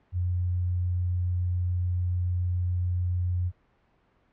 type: tone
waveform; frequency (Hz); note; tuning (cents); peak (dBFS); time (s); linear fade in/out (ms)
sine; 89.3; F2; +39; -24; 0.12-3.52; 50
effects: pink hiss -66 dBFS RMS until 4.32 s + low-pass 2000 Hz 12 dB/octave